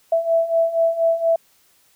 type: beating tone pair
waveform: sine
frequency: 659.3 / 663.5 Hz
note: E5 / E5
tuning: 0 / +11 cents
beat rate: 4.2 Hz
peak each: -21 / -17 dBFS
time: 0.12-1.36 s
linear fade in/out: 5 ms
effects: white hiss -58 dBFS RMS until 1.95 s